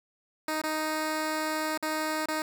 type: tone with dropouts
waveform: 10% pulse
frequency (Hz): 311.1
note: D#4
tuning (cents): 0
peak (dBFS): -20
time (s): 0.48-2.42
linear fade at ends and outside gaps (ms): 2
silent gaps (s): 0.616-0.637 / 1.776-1.826 / 2.258-2.285
effects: 10-bit